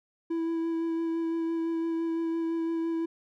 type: tone with vibrato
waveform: triangle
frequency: 330 Hz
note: E4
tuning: 2 cents sharp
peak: -25 dBFS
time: 0.3-3.06 s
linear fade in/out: 10 ms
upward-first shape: sine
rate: 5.9 Hz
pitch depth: 13 cents each way
effects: none